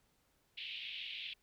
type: band-pass noise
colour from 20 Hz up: pink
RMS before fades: -45 dBFS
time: 0.57-1.34 s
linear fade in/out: 10 ms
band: 2400 to 3700 Hz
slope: 48 dB/octave
effects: pink hiss -75 dBFS RMS until 1.42 s